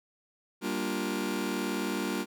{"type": "chord", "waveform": "sawtooth", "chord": "G minor seventh", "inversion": "none", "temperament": "just", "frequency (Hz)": [196, 235.2, 294, 352.8], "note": ["G3", "Bb3", "D4", "F4"], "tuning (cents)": [0, 16, 2, 18], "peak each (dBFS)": -31, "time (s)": [0.61, 2.26], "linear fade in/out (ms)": 50, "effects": []}